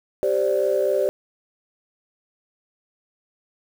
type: chord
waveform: sine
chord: G suspended fourth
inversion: none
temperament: equal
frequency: 392 / 523.3 / 587.3 Hz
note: G4 / C5 / D5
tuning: 0 / 0 / 0 cents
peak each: -22 / -22 / -21 dBFS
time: 0.23-1.09 s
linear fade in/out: 0 ms
effects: tanh soft clip ceiling -10 dBFS + 7-bit